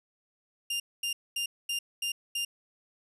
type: tone bursts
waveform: sawtooth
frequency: 2800 Hz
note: F7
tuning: 4 cents sharp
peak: -26 dBFS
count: 6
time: 0.7-2.45 s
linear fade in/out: 5 ms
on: 100 ms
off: 230 ms
effects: resampled to 32000 Hz